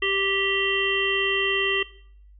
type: harmonic tone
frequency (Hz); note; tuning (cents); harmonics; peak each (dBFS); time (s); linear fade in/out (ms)
391.4; G4; -3; 1 / 3 / 5 / 7 / 8; -27 / -32 / -26 / -26 / -28; 0.02-1.83; 5
effects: noise-tail reverb RT60 0.6 s tail -19 dB re dry + added 50 Hz sine -47 dBFS peak until 2.39 s